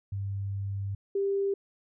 sine tone pair in turn, 98.9 / 395.6 Hz, G2 / G4, +16 / +16 cents, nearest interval 2 octaves, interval 2400 cents, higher second, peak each -30 / -25 dBFS, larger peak second, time 0.12-0.95 / 1.15-1.54 s, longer first, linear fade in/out 5 ms, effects none

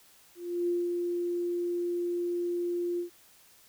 sine tone with ADSR envelope, 349.2 Hz, F4, in tune, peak -25 dBFS, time 0.35-3.1 s, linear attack 330 ms, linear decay 200 ms, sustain -3 dB, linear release 110 ms, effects white hiss -59 dBFS RMS until 3.68 s

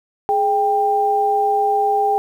sine tone pair together, 419.6 / 792.1 Hz, G#4 / G5, +18 / +18 cents, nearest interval major seventh, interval 1100 cents, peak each -20 / -15 dBFS, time 0.29-2.18 s, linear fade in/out 0 ms, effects 8-bit

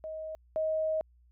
sine tone pair in turn, 630 / 630 Hz, D#5 / D#5, +21 / +21 cents, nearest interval unison, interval 0 cents, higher neither, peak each -36 / -27 dBFS, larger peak second, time 0.04-0.35 / 0.56-1.01 s, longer second, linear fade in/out 0 ms, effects added 60 Hz sine -59 dBFS peak until 1.31 s

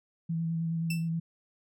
sine tone with vibrato, 164.81 Hz, E3, in tune, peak -28 dBFS, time 0.29-1.2 s, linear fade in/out 10 ms, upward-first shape square, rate 9.5 Hz, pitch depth 15 cents each way
sawtooth tone with exponential decay, 2663 Hz, E7, 17 cents sharp, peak -28 dBFS, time 0.9-1.09 s, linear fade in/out 5 ms, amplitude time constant 41 ms
effects none

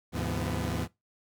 sawtooth tone cluster, 76.3 / 104.5 / 131 / 170.6 / 248.3 Hz, D#2 / G#2 / C3 / F3 / B3, -33 / +11 / +2 / -40 / +9 cents, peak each -31 / -31 / -35 / -32 / -33 dBFS, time 0.12-0.88 s, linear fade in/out 50 ms, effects noise-tail reverb RT60 0.2 s tail -21 dB re dry

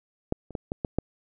clicks, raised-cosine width 2 ms, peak -11 / -29 / -16 / -16 / -14 / -10 dBFS, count 6, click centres 0.324 / 0.507 / 0.552 / 0.719 / 0.848 / 0.986 s, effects none

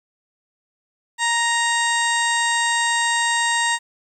harmonic tone, 934 Hz, A#5, 3 cents sharp, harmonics 1 / 2 / 3 / 4 / 5 / 6 / 7 / 8 / 9, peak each -22 / -21 / -30 / -27 / -35 / -37 / -35 / -28 / -29 dBFS, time 1.18-3.79 s, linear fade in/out 50 ms, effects 9-bit

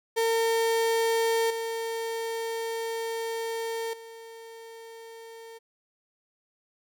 35% pulse tone with level steps, 455.2 Hz, A#4, 41 cents flat, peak -21 / -28 / -41 dBFS, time 0.16-5.59 s, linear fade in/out 20 ms, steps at 1.5 / 3.93 s, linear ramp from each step 5 ms, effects none

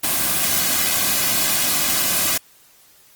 white noise with comb filter, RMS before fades -19 dBFS, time 0.03-2.38 s, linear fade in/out 10 ms, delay 2.2 ms, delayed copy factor -0.55, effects white hiss -52 dBFS RMS until 3.15 s + Opus 24 kbps

